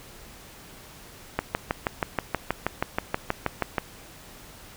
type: click train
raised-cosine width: 0.5 ms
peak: -8 dBFS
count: 16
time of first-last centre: 1.39-3.782 s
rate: 6.27 Hz
effects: pink hiss -47 dBFS RMS until 4.76 s